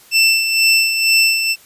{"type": "tone with tremolo", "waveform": "25% pulse", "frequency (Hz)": 2670, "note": "E7", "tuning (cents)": 22, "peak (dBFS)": -5, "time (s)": [0.11, 1.56], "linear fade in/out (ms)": 50, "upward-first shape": "sine", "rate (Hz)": 2.1, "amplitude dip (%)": 55, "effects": ["white hiss -46 dBFS RMS until 1.65 s", "resampled to 32000 Hz"]}